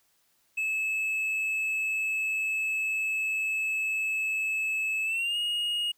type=tone with pitch glide; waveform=triangle; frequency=2601 to 2869 Hz; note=E7 to F7; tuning=-24 to +46 cents; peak=-25 dBFS; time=0.57-5.92 s; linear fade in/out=10 ms; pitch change=+170 cents; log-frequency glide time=5.04-5.37 s; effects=white hiss -69 dBFS RMS until 5.97 s